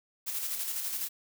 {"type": "noise with tremolo", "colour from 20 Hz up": "blue", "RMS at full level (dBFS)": -33, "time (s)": [0.26, 1.09], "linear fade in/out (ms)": 20, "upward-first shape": "square", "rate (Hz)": 12, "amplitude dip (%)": 35, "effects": []}